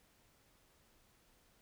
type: silence
effects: pink hiss -70 dBFS RMS until 1.61 s